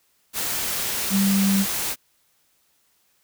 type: tone in noise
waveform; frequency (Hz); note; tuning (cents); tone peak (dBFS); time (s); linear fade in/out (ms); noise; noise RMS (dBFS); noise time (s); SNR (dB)
sine; 196; G3; 0; -17; 1.1-1.66; 50; white; -26; 0.33-1.96; +6
effects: white hiss -65 dBFS RMS until 3.23 s